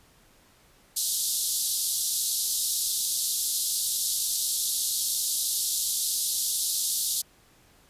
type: band-pass noise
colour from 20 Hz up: white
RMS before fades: -28 dBFS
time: 0.96-7.22 s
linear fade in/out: 10 ms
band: 3600 to 13000 Hz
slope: 48 dB/octave
effects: pink hiss -59 dBFS RMS until 7.89 s + resampled to 32000 Hz